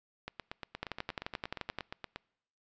two click trains, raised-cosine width 0.3 ms, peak -19 / -23 dBFS, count 12 / 17, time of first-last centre 0.83-1.787 / 0.28-2.16 s, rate 11.5 / 8.51 Hz, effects noise-tail reverb RT60 0.8 s tail -26 dB re dry + resampled to 16000 Hz

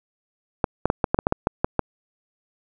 clicks, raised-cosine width 1 ms, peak -4 dBFS, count 11, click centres 0.642 / 0.856 / 0.901 / 1.042 / 1.145 / 1.189 / 1.269 / 1.324 / 1.471 / 1.645 / 1.793 s, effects none

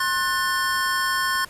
square chord, F# diminished, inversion second, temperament just, 1065.6 / 1480 / 1776 Hz, C6 / F#6 / A6, +31 / 0 / +16 cents, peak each -25 / -27 / -27 dBFS, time 0-1.45 s, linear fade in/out 5 ms, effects pink hiss -46 dBFS RMS until 1.49 s + resampled to 32000 Hz

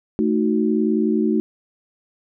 sine chord, D# diminished, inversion second, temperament equal, 220 / 311.1 / 370 Hz, A3 / D#4 / F#4, 0 / 0 / 0 cents, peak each -19 / -21 / -22 dBFS, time 0.19-1.4 s, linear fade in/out 0 ms, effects none

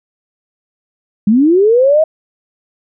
sine linear sweep, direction up, 195.9 to 646 Hz, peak -6 dBFS, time 1.27-2.04 s, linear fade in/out 5 ms, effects none

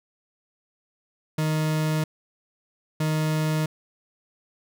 40% pulse tone pair in turn, 155.56 / 155.56 Hz, D#3 / D#3, 0 / 0 cents, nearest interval unison, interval 0 cents, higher neither, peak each -21 dBFS, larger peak neither, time 1.38-2.04 / 3-3.66 s, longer neither, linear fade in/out 5 ms, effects none

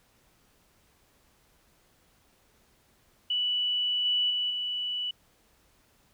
sine tone with level steps, 2960 Hz, F#7, in tune, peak -25 / -23 / -26 / -29 dBFS, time 3.3-5.11 s, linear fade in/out 5 ms, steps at 4.05 / 4.3 / 4.5 s, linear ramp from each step 5 ms, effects pink hiss -65 dBFS RMS until 6.13 s

